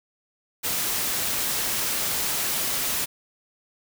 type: noise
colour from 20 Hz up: white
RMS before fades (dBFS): -26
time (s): 0.63-3.06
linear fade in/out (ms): 20
effects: none